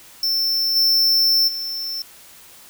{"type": "tone with level steps", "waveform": "square", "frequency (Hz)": 5360, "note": "E8", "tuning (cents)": 28, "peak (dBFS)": [-18, -14, -25], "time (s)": [0.23, 2.02], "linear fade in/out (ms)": 2, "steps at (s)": [0.75, 1.47], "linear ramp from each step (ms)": 20, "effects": ["white hiss -45 dBFS RMS until 2.69 s"]}